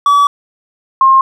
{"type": "tone pair in turn", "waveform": ["triangle", "sine"], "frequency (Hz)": [1144, 1065.7], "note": ["D6", "C6"], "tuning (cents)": [-46, 31], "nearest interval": "minor second", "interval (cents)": 123, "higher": "first", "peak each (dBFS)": -4, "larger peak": "neither", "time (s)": [[0.06, 0.27], [1.01, 1.21]], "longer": "first", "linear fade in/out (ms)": 2, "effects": []}